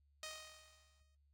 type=tone with exponential decay; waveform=5% pulse; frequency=624 Hz; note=D#5; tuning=5 cents sharp; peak=-33 dBFS; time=0.23-1.15 s; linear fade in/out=1 ms; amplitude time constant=200 ms; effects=added 71 Hz sine -70 dBFS peak until 1.33 s + AAC 48 kbps